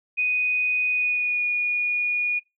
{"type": "tone with pitch glide", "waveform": "sine", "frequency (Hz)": [2489, 2448], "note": ["D#7", "D#7"], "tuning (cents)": [0, -29], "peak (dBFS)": -20, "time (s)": [0.17, 2.4], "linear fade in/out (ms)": 20, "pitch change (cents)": -29, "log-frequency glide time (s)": [0.9, 1.45], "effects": ["noise-tail reverb RT60 0.2 s tail -22 dB re dry"]}